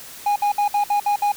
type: tone bursts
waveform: triangle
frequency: 822 Hz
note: G#5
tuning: 18 cents flat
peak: -14 dBFS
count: 7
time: 0.26-1.32 s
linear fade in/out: 5 ms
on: 100 ms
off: 60 ms
effects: white hiss -39 dBFS RMS until 1.36 s